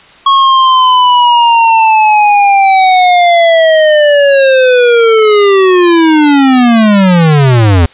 square linear sweep, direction down, 1100 to 80.3 Hz, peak -4 dBFS, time 0.26-7.86 s, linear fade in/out 5 ms, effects white hiss -38 dBFS RMS until 7.93 s + resampled to 8000 Hz

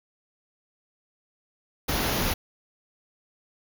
pink band-stop noise, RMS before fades -26 dBFS, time 1.88-2.34 s, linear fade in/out 10 ms, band 6800 to 9800 Hz, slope 96 dB/octave, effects none

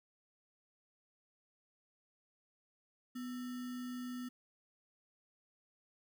sine tone with sample-and-hold, 248.2 Hz, B3, 9 cents sharp, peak -40 dBFS, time 3.15-4.29 s, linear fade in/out 10 ms, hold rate 1575 Hz, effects none

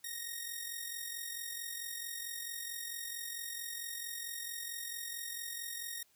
5% pulse tone with amplitude modulation, 1864.7 Hz, A#6, in tune, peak -27 dBFS, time 0.04-6.03 s, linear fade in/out 5 ms, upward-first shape sine, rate 44.5 Hz, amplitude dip 50%, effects white hiss -70 dBFS RMS until 6.15 s

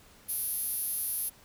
5% pulse tone with high-pass filter, 389.9 Hz, G4, 9 cents flat, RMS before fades -33 dBFS, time 0.28-1.3 s, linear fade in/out 20 ms, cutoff 11000 Hz, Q 3.1, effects pink hiss -57 dBFS RMS until 1.44 s

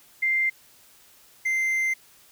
sine / triangle tone pair in turn, 2093 / 2083 Hz, C7 / C7, 0 / -8 cents, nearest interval unison, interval 8 cents, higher first, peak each -20 dBFS, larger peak neither, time 0.22-0.5 / 1.45-1.94 s, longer second, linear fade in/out 10 ms, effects white hiss -55 dBFS RMS until 2.31 s

